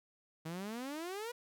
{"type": "exponential sweep", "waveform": "sawtooth", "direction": "up", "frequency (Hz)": [155.56, 493.9], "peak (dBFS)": -36, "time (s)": [0.45, 1.32], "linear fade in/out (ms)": 10, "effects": []}